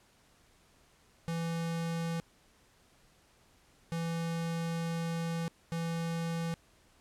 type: tone bursts at uneven times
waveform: square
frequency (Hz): 166.5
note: E3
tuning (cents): +18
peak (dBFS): -33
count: 3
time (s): 1.28-2.2 / 3.92-5.48 / 5.72-6.54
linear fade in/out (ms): 0
effects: pink hiss -65 dBFS RMS until 7 s + low-pass 11000 Hz 12 dB/octave